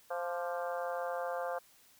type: harmonic tone with a mistuned harmonic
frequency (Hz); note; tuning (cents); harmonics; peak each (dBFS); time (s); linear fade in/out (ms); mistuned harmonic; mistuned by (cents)
174.61; F3; 0; 3 / 4 / 5 / 6 / 7 / 8 / 9; -37 / -39 / -44 / -47 / -45 / -48 / -48; 0.1-1.59; 10; 7; -49
effects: white hiss -63 dBFS RMS until 1.99 s